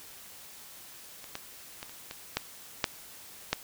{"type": "clicks", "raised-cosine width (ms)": 0.2, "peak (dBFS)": [-28, -18, -21, -29, -22, -10, -7, -8], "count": 8, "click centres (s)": [1.242, 1.354, 1.829, 1.895, 2.111, 2.37, 2.842, 3.53], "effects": ["white hiss -49 dBFS RMS until 3.63 s"]}